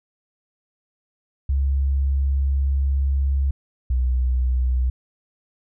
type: tone pair in turn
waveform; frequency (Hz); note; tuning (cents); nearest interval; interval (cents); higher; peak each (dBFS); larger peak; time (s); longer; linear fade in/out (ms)
sine; 68.4 / 62.88; C#2 / B1; -23 / +32; minor second; 145; first; -17; neither; 1.49-3.51 / 3.9-4.9; first; 5
effects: none